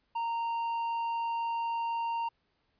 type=tone with tanh clipping; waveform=sine; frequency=926 Hz; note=A#5; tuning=12 cents flat; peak=-31 dBFS; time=0.15-2.29 s; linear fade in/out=10 ms; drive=6 dB; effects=pink hiss -75 dBFS RMS until 2.79 s + resampled to 11025 Hz